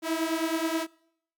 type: beating tone pair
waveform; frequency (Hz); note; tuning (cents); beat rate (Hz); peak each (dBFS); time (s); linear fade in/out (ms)
sawtooth; 320 / 329.5; D#4 / E4; +49 / -1; 9.5; -25; 0.02-0.87; 50
effects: noise-tail reverb RT60 0.7 s tail -24 dB re dry + MP3 96 kbps